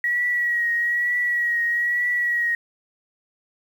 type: tone with vibrato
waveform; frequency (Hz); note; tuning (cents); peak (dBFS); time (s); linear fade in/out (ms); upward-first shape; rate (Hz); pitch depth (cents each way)
sine; 1915; A#6; +46; -19; 0.04-2.55; 2; triangle; 1.1; 37
effects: 8-bit